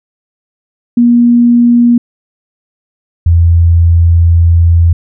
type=tone pair in turn; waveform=sine; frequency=238.8 / 84.43 Hz; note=A#3 / E2; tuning=+42 / +42 cents; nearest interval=octave + tritone; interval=1800 cents; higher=first; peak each=-3 dBFS; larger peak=neither; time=0.97-1.98 / 3.26-4.93 s; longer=second; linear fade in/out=5 ms; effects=none